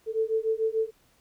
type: beating tone pair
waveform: sine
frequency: 440 / 446.8 Hz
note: A4 / A4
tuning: 0 / +27 cents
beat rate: 6.8 Hz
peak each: -27 / -27 dBFS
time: 0.06-0.91 s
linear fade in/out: 50 ms
effects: pink hiss -64 dBFS RMS until 1.2 s